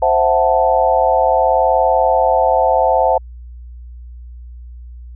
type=chord; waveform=sine; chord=F# half-diminished seventh; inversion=second; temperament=equal; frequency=523.3 / 659.3 / 740 / 880 Hz; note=C5 / E5 / F#5 / A5; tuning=0 / 0 / 0 / 0 cents; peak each=-16 dBFS; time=0.02-3.18 s; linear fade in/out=5 ms; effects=added 60 Hz sine -31 dBFS peak until 5.15 s